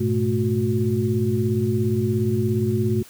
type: tone cluster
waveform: sine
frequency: 103 / 120.1 / 218.2 / 364.4 Hz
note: G#2 / B2 / A3 / F#4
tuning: -14 / -48 / -14 / -26 cents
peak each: -24 dBFS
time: 0-3.03 s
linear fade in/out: 10 ms
effects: white hiss -47 dBFS RMS until 3.09 s